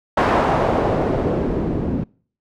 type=noise with low-pass filter sweep; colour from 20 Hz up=white; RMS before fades=-19 dBFS; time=0.17-2.04 s; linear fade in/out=5 ms; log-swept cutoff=1000 to 240 Hz; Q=1.2; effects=noise-tail reverb RT60 0.5 s tail -26 dB re dry